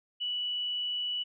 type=tone; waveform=sine; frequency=2953 Hz; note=F#7; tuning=4 cents flat; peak=-30 dBFS; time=0.2-1.24 s; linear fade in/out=20 ms; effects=none